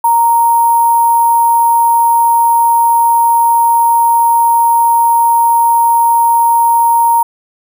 sine tone with sample-and-hold, 932.3 Hz, A#5, in tune, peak -6 dBFS, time 0.04-7.23 s, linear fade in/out 5 ms, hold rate 11025 Hz, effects none

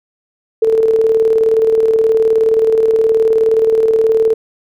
sine tone with tremolo, 445.2 Hz, A4, 20 cents sharp, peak -7 dBFS, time 0.62-4.34 s, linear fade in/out 5 ms, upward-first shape square, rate 19 Hz, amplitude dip 40%, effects none

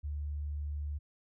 sine tone, 73.42 Hz, D2, in tune, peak -34 dBFS, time 0.03-0.99 s, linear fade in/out 20 ms, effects none

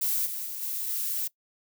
violet noise with level steps, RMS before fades -27 / -34 / -36 / -32 / -30 dBFS, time 0.01-1.28 s, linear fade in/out 10 ms, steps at 0.25 / 0.45 / 0.61 / 0.88 s, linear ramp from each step 20 ms, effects noise-tail reverb RT60 0.1 s tail -21 dB re dry

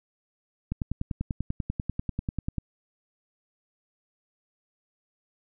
click train, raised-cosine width 5 ms, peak -16 dBFS, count 20, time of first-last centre 0.72-2.583 s, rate 10.2 Hz, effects none

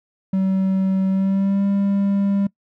triangle tone with pitch glide, 190.8 to 198.79 Hz, G3 to G3, -47 to +24 cents, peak -14 dBFS, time 0.33-2.47 s, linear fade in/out 5 ms, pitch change +71 cents, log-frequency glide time 1.09-1.65 s, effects noise-tail reverb RT60 0.1 s tail -22 dB re dry

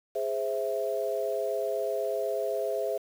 sine chord, Ab augmented, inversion none, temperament equal, 415.3 / 523.3 / 659.3 Hz, Ab4 / C5 / E5, 0 / 0 / 0 cents, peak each -32 / -32 / -31 dBFS, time 0.15-2.98 s, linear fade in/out 10 ms, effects 8-bit

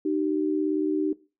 sine tone pair together, 306.3 / 384.1 Hz, D#4 / G4, -27 / -35 cents, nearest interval major third, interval 392 cents, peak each -24 / -27 dBFS, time 0.05-1.13 s, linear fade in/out 5 ms, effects noise-tail reverb RT60 0.3 s tail -18 dB re dry

